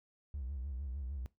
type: tone with vibrato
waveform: triangle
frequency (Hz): 67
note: C2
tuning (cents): +42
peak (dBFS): -35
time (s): 0.34-1.26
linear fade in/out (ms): 0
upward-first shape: sine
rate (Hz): 6.6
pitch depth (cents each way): 160
effects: noise-tail reverb RT60 0.2 s tail -21 dB re dry + tanh soft clip ceiling -33 dBFS